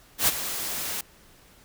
white noise with ADSR envelope, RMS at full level -19 dBFS, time 0.18-1.01 s, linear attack 98 ms, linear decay 26 ms, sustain -12 dB, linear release 3 ms, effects pink hiss -55 dBFS RMS until 1.64 s

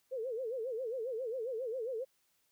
sine tone with vibrato, 482.2 Hz, B4, 41 cents flat, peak -35 dBFS, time 0.11-2.05 s, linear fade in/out 20 ms, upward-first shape sine, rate 7.4 Hz, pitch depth 180 cents each way, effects white hiss -75 dBFS RMS until 2.51 s

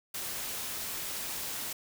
white noise, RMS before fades -37 dBFS, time 0.14-1.73 s, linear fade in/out 5 ms, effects none

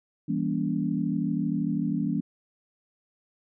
sine chord, E diminished seventh, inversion none, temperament just, 164.81 / 197.78 / 237.3 / 284.8 Hz, E3 / G3 / Bb3 / Db4, 0 / +16 / +31 / +47 cents, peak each -30 dBFS, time 0.28-2.21 s, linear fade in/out 10 ms, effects none

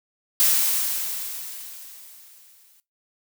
blue noise with exponential decay, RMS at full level -17 dBFS, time 0.4-2.8 s, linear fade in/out 0 ms, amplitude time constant 520 ms, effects noise-tail reverb RT60 0.2 s tail -18 dB re dry

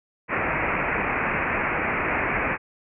white low-pass noise, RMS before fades -25 dBFS, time 0.28-2.58 s, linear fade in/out 50 ms, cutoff 2500 Hz, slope 96 dB/octave, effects none

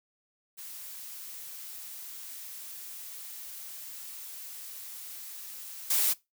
blue noise with level steps, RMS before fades -43 / -26 dBFS, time 0.57-6.14 s, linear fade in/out 20 ms, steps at 5.9 s, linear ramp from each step 5 ms, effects noise-tail reverb RT60 0.2 s tail -20 dB re dry

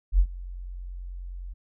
sine tone with ADSR envelope, 44.78 Hz, F1, 44 cents sharp, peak -13 dBFS, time 0.12-1.54 s, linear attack 70 ms, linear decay 71 ms, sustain -21 dB, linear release 17 ms, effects none

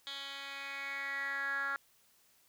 10% pulse tone with band-pass filter sweep, 277.2 Hz, C#4, in tune, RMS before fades -39 dBFS, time 0.07-1.76 s, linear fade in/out 0 ms, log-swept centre 3300 to 1500 Hz, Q 6.5, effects white hiss -68 dBFS RMS until 2.48 s

